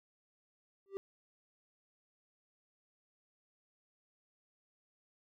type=tone with exponential growth; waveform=triangle; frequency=392 Hz; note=G4; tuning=in tune; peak=-31 dBFS; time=0.86-0.97 s; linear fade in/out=0 ms; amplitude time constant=22 ms; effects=none